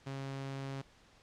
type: tone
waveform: sawtooth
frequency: 136.1 Hz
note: C#3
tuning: 31 cents flat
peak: -35 dBFS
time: 0.06-0.82 s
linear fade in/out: 10 ms
effects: pink hiss -63 dBFS RMS until 1.22 s + low-pass 6000 Hz 12 dB/octave